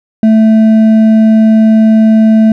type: tone with hard clipping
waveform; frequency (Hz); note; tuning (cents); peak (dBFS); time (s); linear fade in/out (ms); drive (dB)
triangle; 220; A3; 0; -4; 0.23-2.52; 2; 8
effects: none